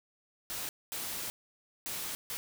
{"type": "noise bursts at uneven times", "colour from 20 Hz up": "white", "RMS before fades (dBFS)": -38, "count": 4, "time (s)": [[0.5, 0.69], [0.92, 1.3], [1.86, 2.15], [2.3, 2.37]], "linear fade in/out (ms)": 0, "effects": []}